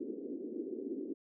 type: band-pass noise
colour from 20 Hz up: white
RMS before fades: -41 dBFS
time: 0-1.14 s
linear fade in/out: 10 ms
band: 250 to 400 Hz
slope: 48 dB/octave
effects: none